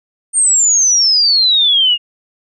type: exponential sweep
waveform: sine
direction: down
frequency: 8870 to 2811 Hz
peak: -8 dBFS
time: 0.33-1.98 s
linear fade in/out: 50 ms
effects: none